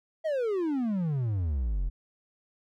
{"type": "exponential sweep", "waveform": "triangle", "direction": "down", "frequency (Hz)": [659, 39.29], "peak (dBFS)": -24, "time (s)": [0.24, 1.9], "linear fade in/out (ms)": 20, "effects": []}